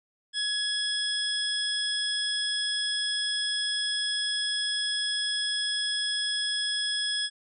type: tone cluster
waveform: sine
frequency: 1682 / 3354 / 5110 / 8100 Hz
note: G#6 / G#7 / D#8 / B8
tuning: +22 / +16 / +45 / +43 cents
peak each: -34 / -29 / -32 / -36 dBFS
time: 0.33-7.3 s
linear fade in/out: 50 ms
effects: none